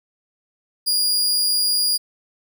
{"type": "tone", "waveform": "sawtooth", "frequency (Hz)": 4851, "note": "D#8", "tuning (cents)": -45, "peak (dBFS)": -14, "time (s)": [0.86, 1.98], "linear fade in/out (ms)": 20, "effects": []}